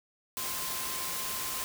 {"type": "tone in noise", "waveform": "sine", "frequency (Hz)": 1046.5, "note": "C6", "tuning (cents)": 0, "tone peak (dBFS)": -43, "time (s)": [0.37, 1.64], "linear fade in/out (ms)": 0, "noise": "white", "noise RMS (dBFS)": -35, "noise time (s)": [0.37, 1.64], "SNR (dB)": -11, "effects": []}